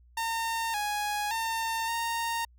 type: tone with pitch steps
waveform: sawtooth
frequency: 912 / 831 / 906 / 924 Hz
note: A#5 / G#5 / A#5 / A#5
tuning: -38 / +1 / -50 / -16 cents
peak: -25 dBFS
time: 0.17-2.45 s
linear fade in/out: 5 ms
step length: 570 ms
effects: added 60 Hz sine -55 dBFS peak until 2.58 s